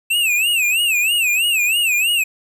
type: tone with vibrato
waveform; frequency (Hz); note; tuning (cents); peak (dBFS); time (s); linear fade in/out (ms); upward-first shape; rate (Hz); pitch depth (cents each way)
square; 2637; E7; 0; -15; 0.1-2.24; 10; sine; 3.1; 160
effects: 8-bit